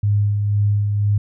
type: tone with tremolo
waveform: sine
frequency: 102.9 Hz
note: G#2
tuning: 16 cents flat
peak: -13 dBFS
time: 0.03-1.18 s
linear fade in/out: 5 ms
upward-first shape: sine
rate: 2 Hz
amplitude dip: 35%
effects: none